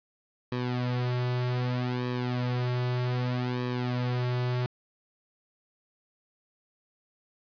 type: tone with flanger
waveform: sawtooth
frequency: 124.2 Hz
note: B2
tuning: 10 cents sharp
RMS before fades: -29 dBFS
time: 0.52-4.66 s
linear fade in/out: 0 ms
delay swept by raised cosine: 1.4 to 4.3 ms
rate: 0.64 Hz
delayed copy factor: -0.8
effects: resampled to 11025 Hz + 9-bit